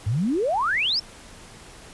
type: exponential sweep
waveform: sine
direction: up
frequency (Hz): 93.5 to 5500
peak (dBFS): -20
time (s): 0.06-1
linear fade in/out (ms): 10
effects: pink hiss -45 dBFS RMS until 1.93 s + resampled to 24000 Hz